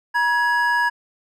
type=tone pair together; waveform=triangle; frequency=958 / 1671 Hz; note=A#5 / G#6; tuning=+47 / +10 cents; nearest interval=minor seventh; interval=963 cents; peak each=-18 / -17 dBFS; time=0.14-0.9 s; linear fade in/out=20 ms; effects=none